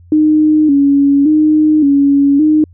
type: tone with vibrato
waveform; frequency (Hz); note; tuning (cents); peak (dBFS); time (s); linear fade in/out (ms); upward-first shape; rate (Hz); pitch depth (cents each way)
sine; 293.7; D4; 0; -6; 0.12-2.64; 2; square; 0.88; 77
effects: added 87 Hz sine -38 dBFS peak until 2.73 s